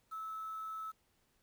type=tone with quantisation; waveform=sine; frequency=1304 Hz; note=E6; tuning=19 cents flat; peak=-40 dBFS; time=0.11-0.92 s; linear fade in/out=20 ms; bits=10; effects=pink hiss -75 dBFS RMS until 1.42 s